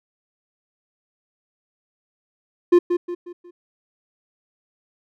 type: tone with echo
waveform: triangle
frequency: 351.1 Hz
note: F4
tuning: 9 cents sharp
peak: -7 dBFS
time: 2.72-2.79 s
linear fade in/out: 10 ms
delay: 180 ms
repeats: 4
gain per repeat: -8 dB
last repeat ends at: 3.51 s
effects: none